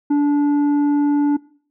sine tone with tanh clipping, 290 Hz, D4, 22 cents flat, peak -14 dBFS, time 0.1-1.37 s, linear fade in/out 10 ms, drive 6 dB, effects noise-tail reverb RT60 0.5 s tail -21 dB re dry

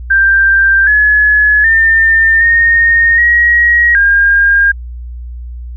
sine tone with pitch steps, 1579 / 1700 / 1804 / 1846 / 1897 / 1612 Hz, G6 / G#6 / A6 / A#6 / A#6 / G6, +12 / +40 / +43 / -17 / +30 / +48 cents, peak -5 dBFS, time 0.1-4.72 s, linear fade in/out 10 ms, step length 770 ms, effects added 60 Hz sine -22 dBFS peak until 5.76 s

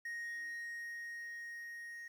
triangle tone with level ramp, 1870 Hz, A#6, 5 cents sharp, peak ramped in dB -38 to -44 dBFS, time 0.05-2.08 s, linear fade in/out 5 ms, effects 11-bit

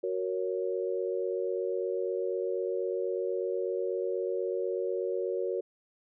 sine chord, F# major, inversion none, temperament equal, 370 / 466.2 / 554.4 Hz, F#4 / A#4 / C#5, 0 / 0 / 0 cents, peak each -32 / -33 / -35 dBFS, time 0.03-5.61 s, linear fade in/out 10 ms, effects none

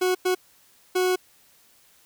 40% pulse tone bursts at uneven times, 367.4 Hz, F#4, 12 cents flat, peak -19 dBFS, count 3, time 0.01-0.15 / 0.25-0.35 / 0.95-1.16 s, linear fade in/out 10 ms, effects white hiss -58 dBFS RMS until 2.05 s

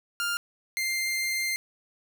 sawtooth tone pair in turn, 1400 / 2098 Hz, F6 / C7, +4 / +4 cents, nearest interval perfect fifth, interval 700 cents, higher second, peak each -23 dBFS, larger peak neither, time 0.2-0.37 / 0.77-1.56 s, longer second, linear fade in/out 0 ms, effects none

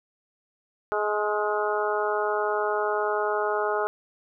harmonic tone with a mistuned harmonic, 210.2 Hz, G#3, 21 cents sharp, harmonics 2 / 3 / 4 / 5 / 6 / 7, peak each -27 / -30 / -30 / -34 / -31 / -33 dBFS, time 0.92-3.87 s, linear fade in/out 0 ms, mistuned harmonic 7, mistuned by -34 cents, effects none

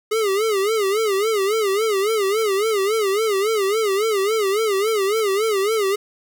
square tone with vibrato, 415.3 Hz, G#4, in tune, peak -18 dBFS, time 0.11-5.96 s, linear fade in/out 10 ms, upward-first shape sine, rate 3.6 Hz, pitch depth 140 cents each way, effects 8-bit

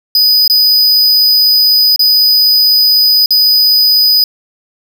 square tone with dropouts, 4978 Hz, D#8, in tune, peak -6 dBFS, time 0.15-4.24 s, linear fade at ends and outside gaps 2 ms, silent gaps 0.478-0.498 / 1.961-1.993 / 3.26-3.306 s, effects none

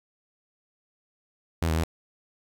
sawtooth tone with pitch steps, 82.6 / 79.6 / 81.6 Hz, E2 / D#2 / E2, +4 / +40 / -17 cents, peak -19 dBFS, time 1.62-1.836 s, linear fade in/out 0 ms, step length 72 ms, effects 10-bit

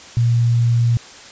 sine tone with quantisation, 118.1 Hz, A#2, 23 cents sharp, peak -12 dBFS, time 0.17-0.97 s, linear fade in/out 0 ms, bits 7, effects white hiss -39 dBFS RMS until 1.31 s + resampled to 16000 Hz

